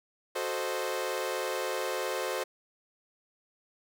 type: chord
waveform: sawtooth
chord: F# diminished seventh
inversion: none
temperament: equal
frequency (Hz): 370 / 440 / 523.3 / 622.3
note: F#4 / A4 / C5 / Eb5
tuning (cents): 0 / 0 / 0 / 0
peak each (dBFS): -33 / -33 / -30 / -35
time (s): 0.35-2.44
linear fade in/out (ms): 10
effects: none